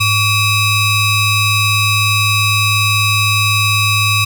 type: ring-modulated tone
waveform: 25% pulse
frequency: 1244.5 Hz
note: D#6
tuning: in tune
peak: -4 dBFS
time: 0-4.25 s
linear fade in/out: 10 ms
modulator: 1350 Hz
effects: none